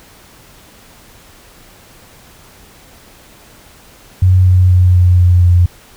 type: tone with pitch steps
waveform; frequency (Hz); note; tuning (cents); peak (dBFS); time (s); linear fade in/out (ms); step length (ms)
sine; 92.3 / 91.45 / 90.61 / 89.78 / 88.95 / 88.13; F#2 / F#2 / F#2 / F2 / F2 / F2; -4 / -20 / -36 / +48 / +32 / +16; -5; 4.22-5.66; 5; 240
effects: pink hiss -42 dBFS RMS until 5.96 s